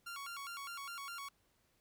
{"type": "tone with vibrato", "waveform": "sawtooth", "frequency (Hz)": 1244.5, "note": "D#6", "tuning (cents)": 0, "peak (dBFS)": -40, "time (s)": [0.06, 1.29], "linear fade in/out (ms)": 10, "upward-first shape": "square", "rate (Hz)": 4.9, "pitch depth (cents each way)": 190, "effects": ["pink hiss -75 dBFS RMS until 1.8 s"]}